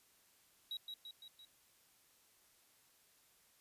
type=tone with echo; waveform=triangle; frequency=3856 Hz; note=B7; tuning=42 cents flat; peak=-39 dBFS; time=0.71-0.77 s; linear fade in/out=2 ms; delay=170 ms; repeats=4; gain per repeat=-4 dB; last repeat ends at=1.45 s; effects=white hiss -70 dBFS RMS until 3.6 s + resampled to 32000 Hz